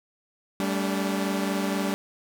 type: chord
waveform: sawtooth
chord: G suspended second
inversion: none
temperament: equal with one note detuned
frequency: 196 / 220 / 287.1 Hz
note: G3 / A3 / D4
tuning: 0 / 0 / -39 cents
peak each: -23 / -29 / -26 dBFS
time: 0.6-1.94 s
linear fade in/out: 0 ms
effects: none